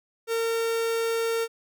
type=tone; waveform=45% pulse; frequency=457 Hz; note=A#4; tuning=34 cents flat; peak=-24 dBFS; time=0.27-1.48 s; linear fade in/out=50 ms; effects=none